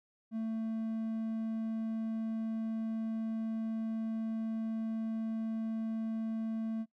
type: tone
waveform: triangle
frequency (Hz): 223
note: A3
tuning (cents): +23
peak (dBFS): -31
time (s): 0.31-6.86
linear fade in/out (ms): 50
effects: noise-tail reverb RT60 0.1 s tail -24 dB re dry